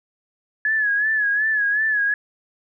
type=tone with vibrato; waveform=sine; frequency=1700 Hz; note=G#6; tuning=40 cents sharp; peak=-17 dBFS; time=0.65-2.14 s; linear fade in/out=2 ms; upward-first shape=sine; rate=2.7 Hz; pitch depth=69 cents each way; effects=none